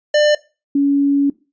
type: tone pair in turn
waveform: square / sine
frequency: 597 / 281.3 Hz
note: D5 / C#4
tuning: +28 / +26 cents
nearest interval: octave + minor second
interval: 1302 cents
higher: first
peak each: -11 dBFS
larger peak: neither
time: 0.14-0.35 / 0.75-1.3 s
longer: second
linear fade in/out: 5 ms
effects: noise-tail reverb RT60 0.3 s tail -20 dB re dry + resampled to 16000 Hz